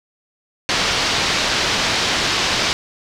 white low-pass noise, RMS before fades -19 dBFS, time 0.69-2.73 s, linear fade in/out 0 ms, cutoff 5200 Hz, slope 24 dB/octave, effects none

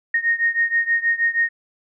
sine beating tone pair, 1853 / 1859.3 Hz, A#6 / A#6, -11 / -5 cents, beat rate 6.3 Hz, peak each -19 / -21 dBFS, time 0.14-1.49 s, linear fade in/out 5 ms, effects none

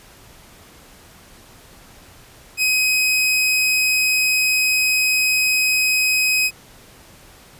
sawtooth tone, 2525 Hz, D#7, 25 cents sharp, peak -12 dBFS, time 2.57-6.51 s, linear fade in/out 50 ms, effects pink hiss -46 dBFS RMS until 7.59 s + resampled to 32000 Hz

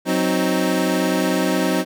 25% pulse chord, C diminished, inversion second, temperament equal, 185 / 261.6 / 311.1 Hz, Gb3 / C4 / Eb4, 0 / 0 / 0 cents, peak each -18 dBFS, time 0.05-1.85 s, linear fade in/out 50 ms, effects none

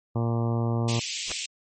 harmonic tone, 116.54 Hz, A#2, in tune, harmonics 1 / 2 / 3 / 4 / 5 / 6 / 7 / 8 / 9 / 10, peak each -24 / -30 / -34 / -36 / -38 / -40 / -41 / -42 / -43 / -44 dBFS, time 0.15-1 s, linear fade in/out 10 ms
pink high-pass noise, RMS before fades -31 dBFS, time 0.88-1.46 s, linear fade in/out 5 ms, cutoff 2300 Hz, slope 48 dB/octave
pink noise with exponential growth, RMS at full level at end -28 dBFS, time 1.25-1.32 s, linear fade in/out 2 ms, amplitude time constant 15 ms
effects MP3 32 kbps

